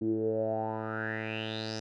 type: tone with low-pass filter sweep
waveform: 10% pulse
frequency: 110 Hz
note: A2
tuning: in tune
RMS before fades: -33 dBFS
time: 0.01-1.8 s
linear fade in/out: 10 ms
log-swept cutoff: 290 to 5600 Hz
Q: 7.1
effects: none